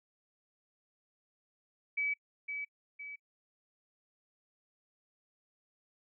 sine tone with echo, 2288 Hz, D7, 46 cents flat, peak -30 dBFS, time 1.97-2.14 s, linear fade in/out 10 ms, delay 510 ms, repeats 2, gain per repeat -6 dB, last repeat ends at 3.16 s, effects noise-tail reverb RT60 0.1 s tail -24 dB re dry

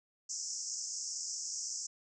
pink band-pass noise, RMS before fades -40 dBFS, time 0.29-1.87 s, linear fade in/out 10 ms, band 5200 to 7600 Hz, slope 96 dB/octave, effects none

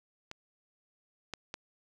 clicks, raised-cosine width 0.2 ms, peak -24 / -20 / -21 dBFS, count 3, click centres 0.314 / 1.337 / 1.541 s, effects 9-bit

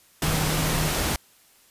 sine tone in noise, 155.56 Hz, D#3, in tune, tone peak -26 dBFS, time 0.23-0.88 s, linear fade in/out 2 ms, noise pink, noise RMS -25 dBFS, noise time 0.22-1.16 s, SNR -4 dB, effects white hiss -57 dBFS RMS until 1.7 s + resampled to 32000 Hz

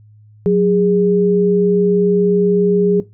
sine tone pair together, 182.63 / 410 Hz, F#3 / G#4, -22 / -22 cents, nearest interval octave + major second, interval 1400 cents, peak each -13 dBFS, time 0.46-3 s, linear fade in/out 0 ms, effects noise-tail reverb RT60 0.2 s tail -18 dB re dry + added 106 Hz sine -42 dBFS peak until 3.13 s

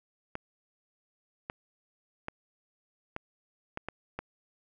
clicks, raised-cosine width 0.5 ms, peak -20 dBFS, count 7, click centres 0.354 / 1.499 / 2.284 / 3.164 / 3.774 / 3.886 / 4.19 s, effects none

